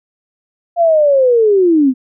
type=linear sweep; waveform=sine; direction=down; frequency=698.5 to 246.9 Hz; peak=-7 dBFS; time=0.76-1.94 s; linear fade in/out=50 ms; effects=none